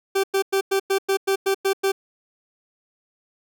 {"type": "tone bursts", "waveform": "40% pulse", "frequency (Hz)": 389.3, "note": "G4", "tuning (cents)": -12, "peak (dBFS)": -17, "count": 10, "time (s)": [0.15, 1.92], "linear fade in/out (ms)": 10, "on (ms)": 87, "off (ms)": 100, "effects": []}